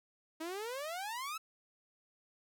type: exponential sweep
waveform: sawtooth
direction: up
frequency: 311.1 to 1334 Hz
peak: -35 dBFS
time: 0.4-1.38 s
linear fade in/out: 10 ms
effects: none